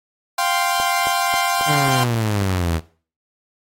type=chord; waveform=sawtooth; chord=F suspended second; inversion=none; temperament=equal; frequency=698.5 / 784 / 1046.5 Hz; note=F5 / G5 / C6; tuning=0 / 0 / 0 cents; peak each=-18 dBFS; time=0.38-2.04 s; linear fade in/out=5 ms
type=click train; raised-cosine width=1 ms; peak=-14 dBFS; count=7; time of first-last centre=0.8-2.422 s; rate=3.7 Hz
type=exponential sweep; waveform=sawtooth; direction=down; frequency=153.1 to 79 Hz; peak=-14 dBFS; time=1.66-2.81 s; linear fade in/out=50 ms
effects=noise-tail reverb RT60 0.4 s tail -19 dB re dry + AAC 48 kbps